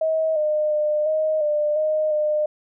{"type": "tone with pitch steps", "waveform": "sine", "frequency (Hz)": [637, 608, 603, 624, 598, 618, 605], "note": ["D#5", "D#5", "D5", "D#5", "D5", "D#5", "D#5"], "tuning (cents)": [41, -40, 46, 5, 31, -12, -49], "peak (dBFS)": -18, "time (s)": [0.01, 2.46], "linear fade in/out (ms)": 5, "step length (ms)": 350, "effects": []}